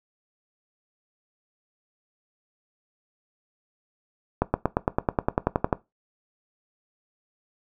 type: accelerating click train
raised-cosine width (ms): 1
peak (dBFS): -6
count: 14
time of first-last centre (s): 4.42-5.728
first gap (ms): 120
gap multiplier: 0.97
effects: noise-tail reverb RT60 0.2 s tail -18 dB re dry